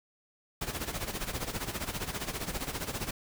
pink noise with tremolo, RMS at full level -33 dBFS, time 0.61-3.11 s, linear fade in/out 5 ms, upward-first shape sine, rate 15 Hz, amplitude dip 75%, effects none

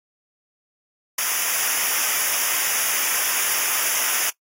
white noise with comb filter, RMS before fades -22 dBFS, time 1.18-4.3 s, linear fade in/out 5 ms, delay 0.24 ms, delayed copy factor -0.95, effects noise-tail reverb RT60 0.1 s tail -21 dB re dry + AAC 48 kbps

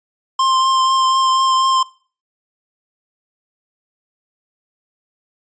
square tone with vibrato, 1052 Hz, C6, 9 cents sharp, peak -13 dBFS, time 0.39-1.83 s, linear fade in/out 5 ms, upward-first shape triangle, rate 4.1 Hz, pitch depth 16 cents each way, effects noise-tail reverb RT60 0.4 s tail -20 dB re dry + resampled to 16000 Hz

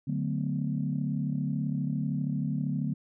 sine chord, B minor seventh, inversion first, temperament equal with one note detuned, 146.83 / 185 / 220 / 252.7 Hz, D3 / F#3 / A3 / B3, 0 / 0 / 0 / +40 cents, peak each -30 / -34 / -34 / -34 dBFS, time 0.07-2.94 s, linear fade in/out 10 ms, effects tanh soft clip ceiling -17 dBFS

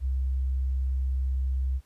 sine tone, 65.41 Hz, C2, in tune, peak -24 dBFS, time 0-1.81 s, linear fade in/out 50 ms, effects pink hiss -66 dBFS RMS until 1.85 s + resampled to 32000 Hz

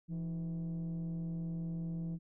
sine tone with frequency modulation, 167.6 Hz, E3, 29 cents sharp, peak -33 dBFS, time 0.08-2.19 s, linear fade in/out 50 ms, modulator 145 Hz, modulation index 0.38, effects tanh soft clip ceiling -35 dBFS

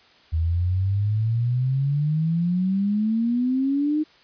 sine exponential sweep, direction up, 79 to 311.1 Hz, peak -19 dBFS, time 0.32-4.04 s, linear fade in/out 20 ms, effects white hiss -54 dBFS RMS until 4.23 s + resampled to 11025 Hz

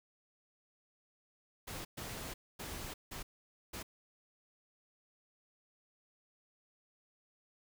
pink noise bursts at uneven times, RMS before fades -44 dBFS, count 5, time 1.67-1.85 / 1.97-2.34 / 2.59-2.94 / 3.11-3.23 / 3.73-3.83 s, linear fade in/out 10 ms, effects none

